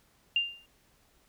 sine tone with exponential decay, 2794 Hz, F7, in tune, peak -21 dBFS, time 0.36-0.66 s, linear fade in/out 2 ms, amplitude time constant 64 ms, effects pink hiss -66 dBFS RMS until 1.28 s

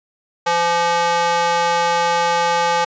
square tone with high-pass filter, 171.2 Hz, F3, 34 cents flat, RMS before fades -17 dBFS, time 0.46-2.85 s, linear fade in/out 10 ms, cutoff 740 Hz, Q 2.3, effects resampled to 16000 Hz

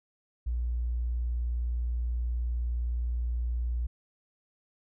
triangle tone with tanh clipping, 59.6 Hz, A#1, 39 cents sharp, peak -27 dBFS, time 0.46-3.87 s, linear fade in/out 10 ms, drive 3 dB, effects none

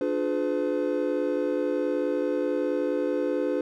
triangle chord, D diminished seventh, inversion none, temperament just, 293.7 / 352.4 / 422.9 / 507.5 Hz, D4 / F4 / Ab4 / Cb5, 0 / +16 / +31 / +47 cents, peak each -27 / -29 / -29 / -26 dBFS, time 0.01-3.61 s, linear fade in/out 2 ms, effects none

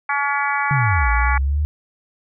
harmonic tone, 283.7 Hz, C#4, 40 cents sharp, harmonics 3 / 4 / 5 / 6 / 7 / 8, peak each -23 / -24 / -25 / -26 / -26 / -27 dBFS, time 0.09-1.38 s, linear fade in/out 5 ms
sine linear two-way sweep, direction down then up, 146.9 to 55.6 to 76.2 Hz, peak -16 dBFS, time 0.71-1.65 s, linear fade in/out 0 ms, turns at 1.09 s
effects none

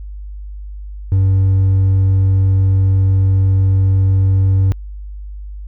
sine tone with hard clipping, 96 Hz, G2, 36 cents flat, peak -10 dBFS, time 1.12-4.72 s, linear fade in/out 0 ms, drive 2 dB, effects added 50 Hz sine -26 dBFS peak until 5.67 s

